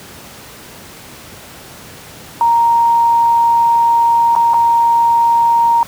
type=tone with dropouts; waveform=sine; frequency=932.3 Hz; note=A#5; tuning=in tune; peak=-8 dBFS; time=2.41-5.83 s; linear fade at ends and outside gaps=1 ms; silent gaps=4.352-4.362 / 4.536-4.542 s; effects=pink hiss -35 dBFS RMS until 5.87 s + high-pass 80 Hz 12 dB/octave